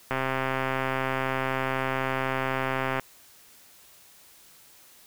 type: click train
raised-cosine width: 0.5 ms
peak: -12 dBFS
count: 382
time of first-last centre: 0.11-2.996 s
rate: 132 Hz
effects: white hiss -54 dBFS RMS until 5.06 s